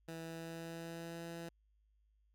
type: tone with pitch glide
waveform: 15% pulse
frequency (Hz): 163.9 to 167.92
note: E3 to E3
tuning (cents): -10 to +32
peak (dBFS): -38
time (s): 0.08-1.49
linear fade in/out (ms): 5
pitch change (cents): +42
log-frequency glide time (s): 0.21-1.26
effects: added 52 Hz sine -70 dBFS peak until 2.34 s